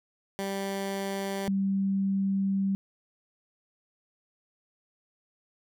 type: tone pair in turn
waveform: 15% pulse / sine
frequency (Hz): 196 / 194.95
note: G3 / G3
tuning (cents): 0 / -9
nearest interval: unison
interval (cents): 9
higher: first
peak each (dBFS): -24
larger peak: neither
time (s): 0.39-1.48 / 1.48-2.75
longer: second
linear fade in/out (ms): 0
effects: none